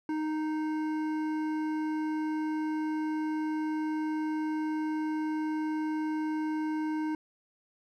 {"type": "tone with hard clipping", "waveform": "triangle", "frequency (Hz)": 310.1, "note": "D#4", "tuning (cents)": -6, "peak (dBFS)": -31, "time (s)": [0.09, 7.15], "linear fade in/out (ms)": 2, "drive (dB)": 15, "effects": []}